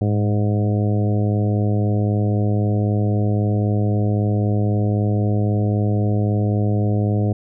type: harmonic tone with a mistuned harmonic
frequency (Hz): 103.83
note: G#2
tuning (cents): 0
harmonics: 1 / 2 / 3 / 4 / 5 / 6 / 7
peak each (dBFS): -17 / -23 / -27 / -29 / -31 / -33 / -34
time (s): 0.01-7.33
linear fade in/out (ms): 5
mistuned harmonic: 1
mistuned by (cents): +40
effects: none